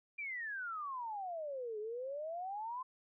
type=exponential two-way sweep; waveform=sine; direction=down then up; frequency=2402 to 415.3 to 1046 Hz; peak=-39 dBFS; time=0.18-2.83 s; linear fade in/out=10 ms; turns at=1.79 s; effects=none